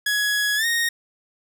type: tone with pitch glide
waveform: sawtooth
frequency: 1677 to 1860.7 Hz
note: G#6 to A#6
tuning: +16 to -4 cents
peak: -16 dBFS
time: 0.06-0.89 s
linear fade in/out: 5 ms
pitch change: +180 cents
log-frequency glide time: 0.56-0.66 s
effects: none